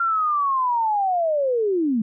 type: linear sweep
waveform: sine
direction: down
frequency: 1386 to 207.5 Hz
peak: -18 dBFS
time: 0-2.02 s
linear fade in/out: 5 ms
effects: none